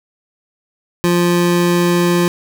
square tone pair together, 174.61 / 349.2 Hz, F3 / F4, 0 / 0 cents, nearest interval octave, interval 1200 cents, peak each -15 dBFS, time 1.04-2.28 s, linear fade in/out 0 ms, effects none

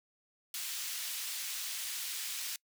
pink high-pass noise, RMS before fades -39 dBFS, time 0.54-2.56 s, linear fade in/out 2 ms, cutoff 3000 Hz, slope 12 dB/octave, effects noise-tail reverb RT60 0.1 s tail -25 dB re dry

